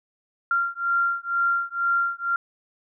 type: beating tone pair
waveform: sine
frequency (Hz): 1383 / 1385.1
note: F6 / F6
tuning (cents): -17 / -15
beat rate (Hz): 2.1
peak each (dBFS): -24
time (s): 0.51-2.36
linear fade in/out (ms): 2
effects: none